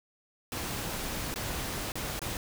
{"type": "noise with dropouts", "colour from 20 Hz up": "pink", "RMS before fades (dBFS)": -35, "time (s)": [0.52, 2.37], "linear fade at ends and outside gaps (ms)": 1, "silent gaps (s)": [[1.341, 1.359], [1.92, 1.955], [2.193, 2.217]], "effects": []}